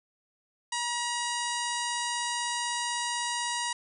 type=harmonic tone; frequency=956 Hz; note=A#5; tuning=43 cents sharp; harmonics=1 / 2 / 3 / 4 / 5 / 6 / 7 / 8 / 9 / 10; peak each=-33 / -36 / -38 / -39 / -40 / -41 / -41 / -42 / -43 / -43 dBFS; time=0.72-3.73 s; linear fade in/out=5 ms; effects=none